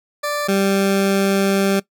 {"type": "tone pair in turn", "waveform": "20% pulse", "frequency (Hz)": [587.3, 195.99], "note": ["D5", "G3"], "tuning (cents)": [0, 0], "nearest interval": "octave + perfect fifth", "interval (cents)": 1900, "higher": "first", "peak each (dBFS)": [-15, -10], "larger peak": "second", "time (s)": [[0.23, 0.48], [0.48, 1.8]], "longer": "second", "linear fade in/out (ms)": 10, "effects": ["noise-tail reverb RT60 0.1 s tail -20 dB re dry"]}